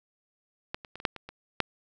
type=clicks; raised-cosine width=0.3 ms; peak=-16 / -27 / -25 / -27 / -6 / -24 / -25 / -7 dBFS; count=8; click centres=0.745 / 0.848 / 0.956 / 1.001 / 1.052 / 1.163 / 1.29 / 1.603 s; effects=none